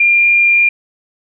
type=tone with frequency modulation; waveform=sine; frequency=2399 Hz; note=D7; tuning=36 cents sharp; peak=-7 dBFS; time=0-0.69 s; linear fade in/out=5 ms; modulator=49.5 Hz; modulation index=0.37; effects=none